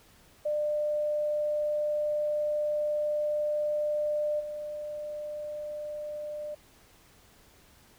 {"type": "tone with level steps", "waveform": "sine", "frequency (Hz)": 598, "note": "D5", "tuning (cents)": 31, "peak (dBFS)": [-26, -34], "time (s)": [0.45, 6.55], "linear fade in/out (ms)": 10, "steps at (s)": 4.39, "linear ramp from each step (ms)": 20, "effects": ["pink hiss -59 dBFS RMS until 7.98 s"]}